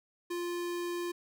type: tone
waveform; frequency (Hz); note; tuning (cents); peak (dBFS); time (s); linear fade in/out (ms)
square; 348.9; F4; -2; -34; 0.3-1.12; 10
effects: none